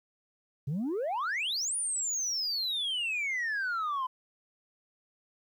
sine exponential two-way sweep, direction up then down, 129.1 to 9740 to 1005 Hz, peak -27 dBFS, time 0.67-4.07 s, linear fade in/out 10 ms, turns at 1.76 s, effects tanh soft clip ceiling -28 dBFS + 11-bit

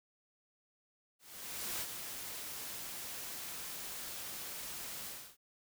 white noise with ADSR envelope, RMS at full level -38 dBFS, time 1.19-5.37 s, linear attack 620 ms, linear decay 46 ms, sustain -6 dB, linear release 300 ms, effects none

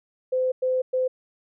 sine tone bursts at uneven times, 513 Hz, C5, 34 cents flat, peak -20 dBFS, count 3, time 0.32-0.52 / 0.62-0.82 / 0.93-1.08 s, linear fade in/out 10 ms, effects none

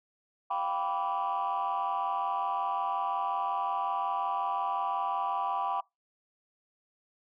sine chord, G dominant seventh, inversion third, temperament equal with one note detuned, 698.5 / 784 / 987.8 / 1157.8 Hz, F5 / G5 / B5 / D6, 0 / 0 / 0 / -25 cents, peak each -37 / -31 / -32 / -33 dBFS, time 0.5-5.81 s, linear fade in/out 10 ms, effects noise-tail reverb RT60 0.2 s tail -24 dB re dry + tanh soft clip ceiling -23 dBFS

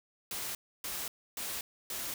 white noise bursts, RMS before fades -38 dBFS, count 4, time 0.31-2.14 s, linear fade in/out 2 ms, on 240 ms, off 290 ms, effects none

